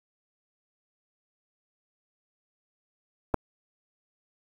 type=clicks; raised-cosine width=1 ms; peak=-22 / -8 dBFS; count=2; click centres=3.34 / 3.343 s; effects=8-bit